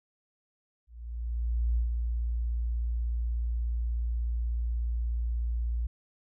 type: tone with ADSR envelope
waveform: sine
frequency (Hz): 58.27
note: A#1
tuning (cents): 0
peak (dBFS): -23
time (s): 0.87-5.87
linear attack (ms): 900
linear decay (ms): 110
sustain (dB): -4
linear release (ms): 6
effects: none